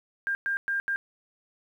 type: tone bursts at uneven times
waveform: sine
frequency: 1600 Hz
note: G6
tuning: 35 cents sharp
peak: -25 dBFS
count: 4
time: 0.27-0.35 / 0.46-0.57 / 0.68-0.8 / 0.88-0.96 s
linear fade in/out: 0 ms
effects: 10-bit